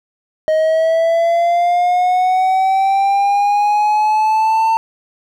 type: linear sweep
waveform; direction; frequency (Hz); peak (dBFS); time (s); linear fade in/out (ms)
triangle; up; 624 to 900; -9; 0.48-4.77; 0
effects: none